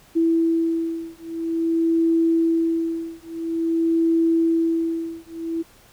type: beating tone pair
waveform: sine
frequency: 329.6 / 330.09 Hz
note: E4 / E4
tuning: 0 / +2 cents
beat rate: 0.49 Hz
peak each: -21 dBFS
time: 0.15-5.63 s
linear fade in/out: 20 ms
effects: pink hiss -52 dBFS RMS until 5.92 s